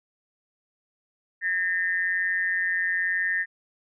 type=tone with amplitude modulation; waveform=sine; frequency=1822 Hz; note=A#6; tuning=40 cents flat; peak=-19 dBFS; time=1.41-3.46 s; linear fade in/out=50 ms; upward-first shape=sine; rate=181 Hz; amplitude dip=80%; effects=none